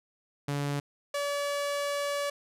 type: tone pair in turn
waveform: sawtooth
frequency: 143.1 / 572.4 Hz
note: D3 / D5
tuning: -45 / -45 cents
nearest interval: 2 octaves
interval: 2400 cents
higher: second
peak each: -25 dBFS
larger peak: neither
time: 0.48-0.8 / 1.14-2.3 s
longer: second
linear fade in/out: 5 ms
effects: low-pass 12000 Hz 12 dB/octave